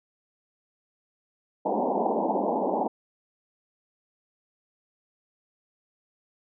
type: band-pass noise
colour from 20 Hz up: white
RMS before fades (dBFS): -26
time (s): 1.65-2.88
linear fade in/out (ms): 10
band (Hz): 190 to 940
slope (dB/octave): 96
effects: none